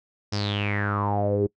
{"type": "tone with low-pass filter sweep", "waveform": "sawtooth", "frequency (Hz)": 102.4, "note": "G#2", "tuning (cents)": -24, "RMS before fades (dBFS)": -25, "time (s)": [0.32, 1.47], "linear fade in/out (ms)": 10, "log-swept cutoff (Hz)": [5400, 370], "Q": 8.8, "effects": ["noise-tail reverb RT60 0.1 s tail -24 dB re dry"]}